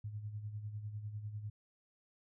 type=tone with tremolo; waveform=sine; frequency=105.5 Hz; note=G#2; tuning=28 cents sharp; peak=-38 dBFS; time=0.04-1.5 s; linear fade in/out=5 ms; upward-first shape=sine; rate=10 Hz; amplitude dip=60%; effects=none